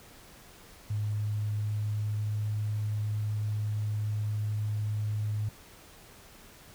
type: tone with pitch glide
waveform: sine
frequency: 105.1 to 105.89 Hz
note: G#2 to G#2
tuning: +21 to +34 cents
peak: -28 dBFS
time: 0.9-5.49 s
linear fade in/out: 5 ms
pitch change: +13 cents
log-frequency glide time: 1.15-2.55 s
effects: pink hiss -53 dBFS RMS until 6.74 s